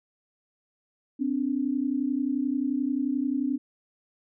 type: tone pair together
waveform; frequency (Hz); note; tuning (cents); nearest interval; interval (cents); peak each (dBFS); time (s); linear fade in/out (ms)
sine; 256.7 / 288.1; C4 / D4; -33 / -33; major second; 200; -27; 1.19-3.58; 20
effects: none